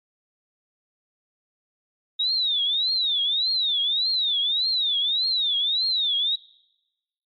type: tone with vibrato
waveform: sine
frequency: 3729 Hz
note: A#7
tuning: in tune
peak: -20 dBFS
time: 2.19-6.36 s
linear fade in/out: 10 ms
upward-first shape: triangle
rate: 1.7 Hz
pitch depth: 240 cents each way
effects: noise-tail reverb RT60 1.0 s tail -24 dB re dry + MP3 48 kbps